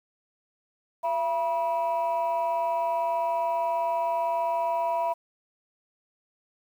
sine tone pair together, 676 / 969.6 Hz, E5 / B5, +43 / -32 cents, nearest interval tritone, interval 625 cents, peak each -25 dBFS, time 1.03-5.14 s, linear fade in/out 20 ms, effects tanh soft clip ceiling -20 dBFS + 9-bit

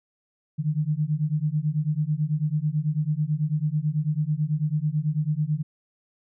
sine beating tone pair, 147.5 / 156.6 Hz, D3 / D#3, +8 / +11 cents, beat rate 9.1 Hz, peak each -25 dBFS, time 0.58-5.63 s, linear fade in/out 20 ms, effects none

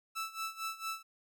sawtooth tone with tremolo, 1318.5 Hz, E6, in tune, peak -31 dBFS, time 0.15-1.03 s, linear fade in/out 20 ms, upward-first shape sine, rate 4.4 Hz, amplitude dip 85%, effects none

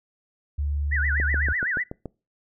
sine tone with pitch glide, 72.4 to 72.82 Hz, D2 to D2, -24 to -14 cents, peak -23 dBFS, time 0.58-1.53 s, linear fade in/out 10 ms, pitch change +10 cents, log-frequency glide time 0.97-1.22 s
sine tone with vibrato, 1704 Hz, G#6, 44 cents sharp, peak -23 dBFS, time 0.91-1.84 s, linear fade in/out 20 ms, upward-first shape sine, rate 8 Hz, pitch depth 280 cents each way
click train, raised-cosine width 2 ms, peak -19 dBFS, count 7, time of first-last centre 1.2-2.057 s, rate 7 Hz
effects noise-tail reverb RT60 0.3 s tail -24 dB re dry

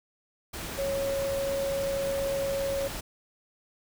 sine tone in noise, 551 Hz, C#5, 11 cents flat, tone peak -27 dBFS, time 0.78-2.88 s, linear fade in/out 10 ms, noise pink, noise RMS -37 dBFS, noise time 0.53-3.01 s, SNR +7 dB, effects none

